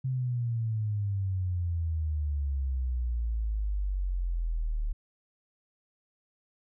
sine exponential sweep, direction down, 132.1 to 36.71 Hz, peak -27 dBFS, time 0.04-4.93 s, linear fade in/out 10 ms, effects none

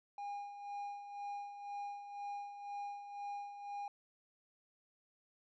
triangle tone with tremolo, 812 Hz, G#5, 39 cents flat, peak -38 dBFS, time 0.18-3.88 s, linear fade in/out 2 ms, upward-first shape sine, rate 2 Hz, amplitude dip 60%, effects resampled to 16000 Hz

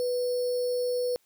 sine tone with sample-and-hold, 493.9 Hz, B4, in tune, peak -25 dBFS, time 0-1.16 s, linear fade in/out 0 ms, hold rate 4900 Hz, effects white hiss -68 dBFS RMS until 1.25 s

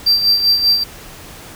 triangle tone with tremolo, 4699 Hz, D8, in tune, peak -7 dBFS, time 0.06-0.84 s, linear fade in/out 10 ms, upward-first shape sine, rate 5.1 Hz, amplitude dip 60%, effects pink hiss -36 dBFS RMS until 1.55 s

